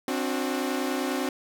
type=tone cluster; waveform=sawtooth; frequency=263.8 / 293.7 / 365.8 Hz; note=C4 / D4 / F#4; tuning=+14 / 0 / -20 cents; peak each=-25 / -28 / -28 dBFS; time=0.08-1.29 s; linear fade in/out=2 ms; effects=none